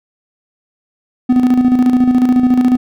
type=tone with tremolo; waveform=triangle; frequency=250.7 Hz; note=B3; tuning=26 cents sharp; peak=-4 dBFS; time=1.29-2.77 s; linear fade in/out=10 ms; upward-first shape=square; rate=14 Hz; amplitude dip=50%; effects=none